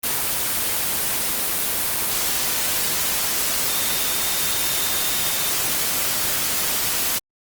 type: tone in noise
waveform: sine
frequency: 3646 Hz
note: A#7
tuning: 39 cents flat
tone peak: -32 dBFS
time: 3.68-5.51 s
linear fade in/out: 10 ms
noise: white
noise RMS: -22 dBFS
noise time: 0.03-7.19 s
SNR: -13 dB
effects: Opus 24 kbps